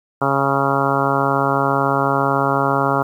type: harmonic tone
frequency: 138 Hz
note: C#3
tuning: 7 cents flat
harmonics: 1 / 2 / 3 / 4 / 5 / 6 / 7 / 8 / 9 / 10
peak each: -24 / -24 / -24 / -24 / -24 / -24 / -24 / -24 / -24 / -24 dBFS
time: 0.21-3.03 s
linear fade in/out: 10 ms
effects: 8-bit